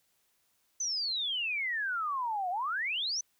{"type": "exponential two-way sweep", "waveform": "sine", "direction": "down then up", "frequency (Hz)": [6200, 698.5, 6200], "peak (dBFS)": -30, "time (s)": [0.8, 3.21], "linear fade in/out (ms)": 5, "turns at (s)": 2.5, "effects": ["white hiss -73 dBFS RMS until 3.39 s"]}